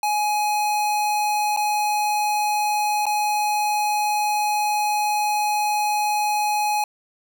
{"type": "tone with dropouts", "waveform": "square", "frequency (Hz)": 839, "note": "G#5", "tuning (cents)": 17, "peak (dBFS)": -20, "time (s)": [0.03, 6.84], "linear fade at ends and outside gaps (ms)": 2, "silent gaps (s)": [[1.564, 1.572], [3.056, 3.065]], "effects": []}